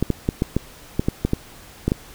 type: clicks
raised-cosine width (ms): 3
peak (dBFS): -5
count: 11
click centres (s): 0.026 / 0.103 / 0.289 / 0.421 / 0.566 / 0.995 / 1.085 / 1.25 / 1.334 / 1.88 / 1.919
effects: pink hiss -44 dBFS RMS until 2.14 s